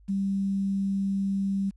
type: tone with quantisation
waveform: sine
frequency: 196 Hz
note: G3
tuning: in tune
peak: -24 dBFS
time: 0.08-1.71 s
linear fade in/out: 20 ms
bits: 9
effects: added 50 Hz sine -52 dBFS peak until 1.76 s + resampled to 24000 Hz